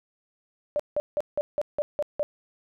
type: tone bursts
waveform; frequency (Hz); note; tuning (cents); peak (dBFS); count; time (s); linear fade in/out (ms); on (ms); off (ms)
sine; 590; D5; +8; -22; 8; 0.76-2.23; 0; 35; 170
effects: none